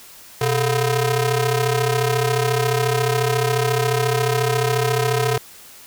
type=ring-modulated tone; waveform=sawtooth; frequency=283.8 Hz; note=C#4; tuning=41 cents sharp; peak=-10 dBFS; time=0.41-5.38 s; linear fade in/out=5 ms; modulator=159 Hz; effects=white hiss -43 dBFS RMS until 5.86 s